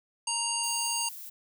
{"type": "harmonic tone", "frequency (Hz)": 932.3, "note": "A#5", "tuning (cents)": 0, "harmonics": [1, 3, 5, 7, 9, 10], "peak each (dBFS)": [-35, -35, -35, -35, -35, -35], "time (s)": [0.27, 1.09], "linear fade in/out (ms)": 5}
{"type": "noise", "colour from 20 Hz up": "violet", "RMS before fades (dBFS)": -43, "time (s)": [0.63, 1.3], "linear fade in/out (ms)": 10}
{"effects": []}